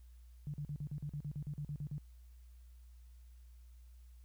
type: tone bursts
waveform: sine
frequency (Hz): 146.83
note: D3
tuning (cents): 0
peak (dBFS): -38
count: 14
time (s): 0.47-1.981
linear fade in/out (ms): 0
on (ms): 68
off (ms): 43
effects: added 60 Hz sine -54 dBFS peak until 4.24 s + white hiss -75 dBFS RMS until 4.24 s